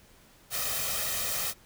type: noise with comb filter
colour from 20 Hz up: white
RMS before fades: -31 dBFS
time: 0.5-1.54 s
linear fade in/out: 50 ms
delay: 1.6 ms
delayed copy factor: +0.65
effects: pink hiss -58 dBFS RMS until 1.65 s